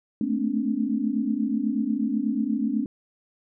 sine tone cluster, 216.2 / 224.4 / 258 / 288.1 Hz, A3 / A3 / C4 / D4, -30 / +34 / -24 / -33 cents, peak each -28 dBFS, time 0.21-2.86 s, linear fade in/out 2 ms, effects none

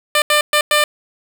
10% pulse tone bursts at uneven times, 597 Hz, D5, 28 cents sharp, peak -3 dBFS, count 4, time 0.15-0.22 / 0.3-0.41 / 0.53-0.61 / 0.71-0.84 s, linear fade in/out 2 ms, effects none

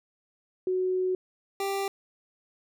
sine / 25% pulse tone pair in turn, 370 / 393.7 Hz, F#4 / G4, 0 / +8 cents, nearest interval minor second, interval 108 cents, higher second, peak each -24 dBFS, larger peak neither, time 0.67-1.15 / 1.6-1.88 s, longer first, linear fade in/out 2 ms, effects none

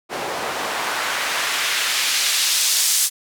white noise with band-pass filter sweep, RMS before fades -21 dBFS, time 0.09-3.1 s, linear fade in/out 50 ms, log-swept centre 500 to 7500 Hz, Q 0.84, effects none

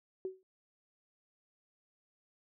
sine tone with exponential decay, 376.4 Hz, F#4, 30 cents sharp, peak -32 dBFS, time 0.25-0.43 s, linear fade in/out 1 ms, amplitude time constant 37 ms, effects none

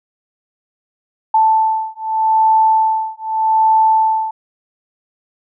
sine beating tone pair, 880 / 880.82 Hz, A5 / A5, 0 / +2 cents, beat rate 0.82 Hz, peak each -14 dBFS, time 1.34-4.31 s, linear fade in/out 5 ms, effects none

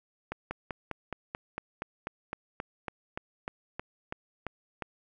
slowing click train, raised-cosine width 0.5 ms, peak -19 dBFS, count 18, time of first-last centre 0.32-4.823 s, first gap 190 ms, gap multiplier 1.04, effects none

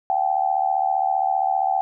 sine tone with amplitude modulation, 770 Hz, G5, 31 cents flat, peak -14 dBFS, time 0.1-1.81 s, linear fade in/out 0 ms, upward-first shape sine, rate 75.2 Hz, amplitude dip 90%, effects none

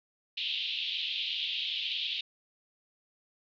pink band-pass noise, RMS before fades -34 dBFS, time 0.37-2.21 s, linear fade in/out 5 ms, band 2800 to 3800 Hz, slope 48 dB/octave, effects none

